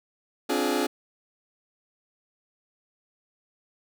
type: chord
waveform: sawtooth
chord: D half-diminished seventh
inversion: third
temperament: just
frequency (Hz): 264.3 / 293.7 / 352.4 / 422.9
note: C4 / D4 / F4 / Ab4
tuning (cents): +18 / 0 / +16 / +31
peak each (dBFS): -25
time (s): 0.49-0.87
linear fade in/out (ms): 10
effects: none